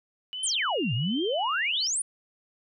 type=tone with vibrato; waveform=sine; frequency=2960 Hz; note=F#7; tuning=in tune; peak=-32 dBFS; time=0.33-1.87 s; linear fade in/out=0 ms; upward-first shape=triangle; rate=1.4 Hz; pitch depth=130 cents each way
type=exponential two-way sweep; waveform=sine; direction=down then up; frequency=10640 to 107.2 to 10070 Hz; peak=-25 dBFS; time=0.43-2.02 s; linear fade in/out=5 ms; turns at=0.94 s
effects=none